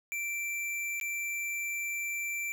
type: tone with dropouts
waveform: square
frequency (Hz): 2345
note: D7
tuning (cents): -3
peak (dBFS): -33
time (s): 0.12-2.52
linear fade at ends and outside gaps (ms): 0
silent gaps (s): 0.999-1.012
effects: none